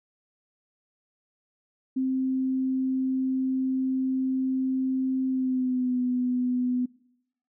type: tone with pitch glide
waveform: sine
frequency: 261.6 to 249.4 Hz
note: C4 to B3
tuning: 0 to +17 cents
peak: -23 dBFS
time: 1.96-6.86 s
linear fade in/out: 10 ms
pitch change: -83 cents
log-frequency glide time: 5.28-5.99 s
effects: noise-tail reverb RT60 0.8 s tail -23 dB re dry